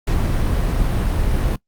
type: noise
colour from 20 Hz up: brown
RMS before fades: -18 dBFS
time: 0.07-1.56 s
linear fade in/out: 5 ms
effects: noise-tail reverb RT60 0.1 s tail -20 dB re dry + Opus 48 kbps